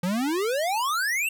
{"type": "exponential sweep", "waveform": "square", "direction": "up", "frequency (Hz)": [170, 2794], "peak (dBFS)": -24, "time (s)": [0.03, 1.29], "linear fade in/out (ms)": 5, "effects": ["11-bit"]}